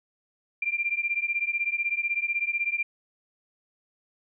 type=beating tone pair; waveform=sine; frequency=2371 / 2387 Hz; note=D7 / D7; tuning=+16 / +28 cents; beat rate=16 Hz; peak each=-28 dBFS; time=0.62-2.83 s; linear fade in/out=5 ms; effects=none